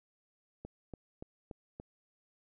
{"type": "click train", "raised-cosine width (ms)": 2, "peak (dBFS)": -30, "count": 5, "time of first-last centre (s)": [0.65, 1.799], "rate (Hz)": 3.48, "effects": []}